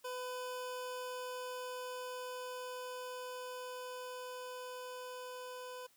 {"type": "tone with level ramp", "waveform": "25% pulse", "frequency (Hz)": 502, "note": "B4", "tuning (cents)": 28, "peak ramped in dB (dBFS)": [-36, -41], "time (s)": [0.04, 5.87], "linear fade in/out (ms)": 10, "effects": ["white hiss -69 dBFS RMS until 5.96 s", "high-pass 80 Hz 12 dB/octave"]}